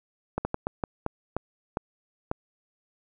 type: slowing click train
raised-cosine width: 1 ms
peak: -13 dBFS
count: 9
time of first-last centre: 0.38-2.314 s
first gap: 70 ms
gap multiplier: 1.34
effects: none